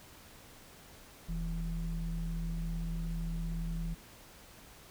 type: tone pair together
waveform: sine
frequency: 41.34 / 165.8 Hz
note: E1 / E3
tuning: +6 / +10 cents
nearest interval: 2 octaves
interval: 2404 cents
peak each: -34 / -36 dBFS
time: 1.28-3.95 s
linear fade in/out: 20 ms
effects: tanh soft clip ceiling -27 dBFS + pink hiss -55 dBFS RMS until 4.9 s